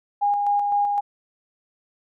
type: tone with tremolo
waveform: sine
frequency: 816 Hz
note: G#5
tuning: 31 cents flat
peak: -17 dBFS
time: 0.21-1.01 s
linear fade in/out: 20 ms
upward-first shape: square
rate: 3.9 Hz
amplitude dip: 30%
effects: none